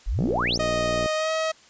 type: exponential sweep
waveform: sine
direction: up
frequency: 33.63 to 6600 Hz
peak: -22 dBFS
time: 0.06-0.58 s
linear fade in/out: 20 ms
type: click train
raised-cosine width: 2 ms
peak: -16 dBFS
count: 53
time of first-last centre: 0.19-1.06 s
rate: 59.8 Hz
type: tone with pitch glide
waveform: sawtooth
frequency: 622.3 to 637.2 Hz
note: D#5 to D#5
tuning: 0 to +41 cents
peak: -19 dBFS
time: 0.59-1.52 s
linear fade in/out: 10 ms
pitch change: +41 cents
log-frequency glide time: 1.15-1.31 s
effects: white hiss -53 dBFS RMS until 1.69 s + resampled to 16000 Hz